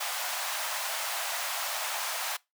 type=high-pass noise; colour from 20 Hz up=pink; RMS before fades=-33 dBFS; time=0-2.37 s; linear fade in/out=10 ms; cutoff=630 Hz; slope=48 dB/octave; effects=noise-tail reverb RT60 0.2 s tail -22 dB re dry